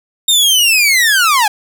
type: linear sweep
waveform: sawtooth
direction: down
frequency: 3710 to 794 Hz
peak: -5 dBFS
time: 0.28-1.48 s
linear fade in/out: 5 ms
effects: 7-bit